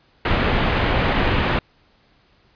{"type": "low-pass noise", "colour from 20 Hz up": "pink", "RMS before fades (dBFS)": -19, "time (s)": [0.25, 1.59], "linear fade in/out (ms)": 2, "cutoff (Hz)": 3200, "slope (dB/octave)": 24, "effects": ["pink hiss -58 dBFS RMS until 2.55 s", "resampled to 11025 Hz"]}